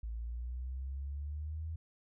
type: exponential sweep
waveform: sine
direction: up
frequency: 55 to 81.8 Hz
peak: -37 dBFS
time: 0.03-1.76 s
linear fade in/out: 5 ms
effects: none